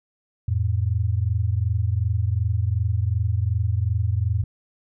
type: tone pair together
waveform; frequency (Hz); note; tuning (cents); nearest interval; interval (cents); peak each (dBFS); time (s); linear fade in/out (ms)
sine; 87.31 / 110; F2 / A2; 0 / 0; major third; 400; -22; 0.48-4.44; 5
effects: none